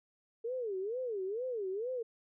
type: tone with vibrato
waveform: sine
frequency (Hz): 439.1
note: A4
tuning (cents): -4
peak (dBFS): -34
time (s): 0.44-2.03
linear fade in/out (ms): 10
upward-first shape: sine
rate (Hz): 2.2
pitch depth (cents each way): 280
effects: none